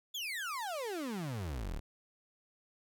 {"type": "exponential sweep", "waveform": "35% pulse", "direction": "down", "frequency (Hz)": [3520, 32.7], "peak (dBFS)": -35, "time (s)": [0.14, 1.8], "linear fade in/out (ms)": 10, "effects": []}